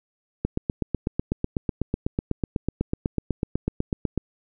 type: click train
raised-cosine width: 3 ms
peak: -10 dBFS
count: 31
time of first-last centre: 0.45-4.177 s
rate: 8.05 Hz
effects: none